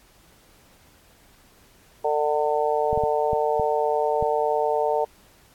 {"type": "harmonic tone", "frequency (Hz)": 149.9, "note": "D3", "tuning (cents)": 36, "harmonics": [3, 4, 5, 6], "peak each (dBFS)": [-24, -25, -26, -27], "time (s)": [2.04, 5.05], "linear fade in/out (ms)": 10}
{"type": "clicks", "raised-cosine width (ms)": 5, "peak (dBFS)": -19, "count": 6, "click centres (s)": [2.93, 2.976, 3.037, 3.332, 3.597, 4.226]}
{"effects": ["pink hiss -56 dBFS RMS until 5.54 s", "AAC 64 kbps"]}